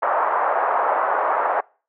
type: band-pass noise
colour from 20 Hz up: white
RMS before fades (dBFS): -20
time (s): 0.02-1.61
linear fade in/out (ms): 10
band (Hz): 580 to 1200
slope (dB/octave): 24
effects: noise-tail reverb RT60 0.4 s tail -26 dB re dry + low-pass 2000 Hz 12 dB/octave